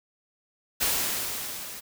white noise with level ramp, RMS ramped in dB -24 to -40 dBFS, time 0.8-1.81 s, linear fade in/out 20 ms, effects none

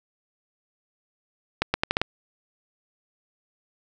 accelerating click train, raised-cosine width 0.3 ms, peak -5 dBFS, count 6, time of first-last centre 1.62-2.016 s, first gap 120 ms, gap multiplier 0.79, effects none

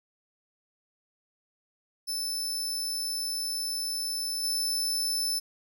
sawtooth tone with level steps, 5274 Hz, E8, in tune, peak -27 / -24 dBFS, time 2.07-5.4 s, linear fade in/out 20 ms, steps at 4.43 s, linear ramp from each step 10 ms, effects none

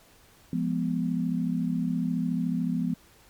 sine chord, F diminished, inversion none, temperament equal with one note detuned, 173.61 / 207.7 / 246.9 Hz, F3 / Ab3 / Cb4, -10 / 0 / 0 cents, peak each -28 / -32 / -28 dBFS, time 0.53-2.94 s, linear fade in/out 2 ms, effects pink hiss -57 dBFS RMS until 3.29 s + MP3 96 kbps

